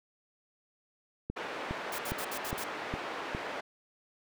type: click train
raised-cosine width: 3 ms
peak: -21 dBFS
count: 6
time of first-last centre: 1.3-3.349 s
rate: 2.44 Hz
type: band-pass noise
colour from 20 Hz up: pink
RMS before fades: -39 dBFS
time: 1.36-3.61 s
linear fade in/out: 10 ms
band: 440 to 2300 Hz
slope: 12 dB/octave
type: noise bursts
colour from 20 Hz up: white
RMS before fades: -40 dBFS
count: 6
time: 1.92-2.641 s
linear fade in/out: 5 ms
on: 66 ms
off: 65 ms
effects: none